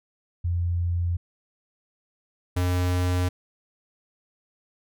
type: tone pair in turn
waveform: sine / square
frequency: 86.7 / 90.02 Hz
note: F2 / F#2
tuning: -12 / -47 cents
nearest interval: minor second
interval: 65 cents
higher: second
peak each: -22 dBFS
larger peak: neither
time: 0.44-1.17 / 2.56-3.29 s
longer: neither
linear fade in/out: 10 ms
effects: none